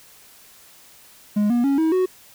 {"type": "tone with pitch steps", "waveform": "triangle", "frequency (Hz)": [207.7, 240, 277.2, 320.3, 370.1], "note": ["G#3", "B3", "C#4", "E4", "F#4"], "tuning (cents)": [0, -49, 0, -50, 0], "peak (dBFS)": -14, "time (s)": [1.36, 2.06], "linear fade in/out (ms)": 10, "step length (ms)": 140, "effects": ["white hiss -49 dBFS RMS until 2.34 s"]}